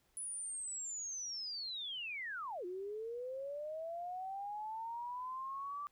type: linear two-way sweep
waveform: sine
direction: down then up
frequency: 10040 to 349.2 to 1172 Hz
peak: -40 dBFS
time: 0.17-5.87 s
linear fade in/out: 0 ms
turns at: 2.65 s
effects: pink hiss -75 dBFS RMS until 5.91 s